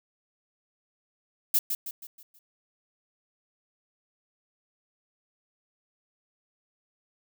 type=noise with echo; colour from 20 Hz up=violet; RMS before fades=-22 dBFS; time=1.54-1.59 s; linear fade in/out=5 ms; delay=160 ms; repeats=5; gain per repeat=-7 dB; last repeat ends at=2.39 s; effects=none